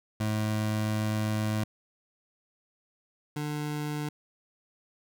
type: tone pair in turn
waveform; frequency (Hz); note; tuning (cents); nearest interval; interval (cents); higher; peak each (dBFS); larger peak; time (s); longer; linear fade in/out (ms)
25% pulse; 107.6 / 149.18; A2 / D3; -38 / +27; tritone; 565; second; -23 / -27; first; 0.2-1.64 / 3.36-4.09; first; 5
effects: none